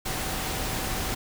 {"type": "tone in noise", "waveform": "sine", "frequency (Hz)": 761, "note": "F#5", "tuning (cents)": 48, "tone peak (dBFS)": -40, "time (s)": [0.05, 1.15], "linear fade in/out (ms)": 10, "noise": "pink", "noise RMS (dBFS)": -30, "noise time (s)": [0.05, 1.15], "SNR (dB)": -13, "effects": []}